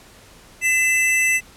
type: tone pair together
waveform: square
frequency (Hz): 2023 / 2646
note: B6 / E7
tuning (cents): +41 / +6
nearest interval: perfect fourth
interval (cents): 465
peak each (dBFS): -19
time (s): 0.61-1.41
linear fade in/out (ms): 50
effects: pink hiss -47 dBFS RMS until 1.56 s + low-pass 12000 Hz 12 dB/octave